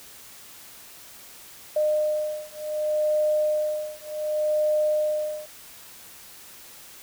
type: beating tone pair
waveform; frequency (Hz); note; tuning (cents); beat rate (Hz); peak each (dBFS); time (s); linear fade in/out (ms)
sine; 608 / 608.67; D#5 / D#5; -40 / -38; 0.67; -25; 1.76-5.46; 5
effects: white hiss -46 dBFS RMS until 7.02 s